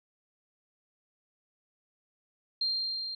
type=tone with level ramp; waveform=sine; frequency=4186 Hz; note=C8; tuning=in tune; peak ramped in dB=-26 to -35 dBFS; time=2.61-3.15 s; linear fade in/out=5 ms; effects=none